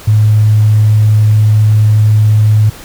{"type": "tone with tanh clipping", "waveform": "triangle", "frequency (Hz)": 107.1, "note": "A2", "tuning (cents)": -46, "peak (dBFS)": -4, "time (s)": [0.07, 2.7], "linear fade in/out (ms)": 10, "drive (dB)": 3, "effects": ["pink hiss -32 dBFS RMS until 2.84 s"]}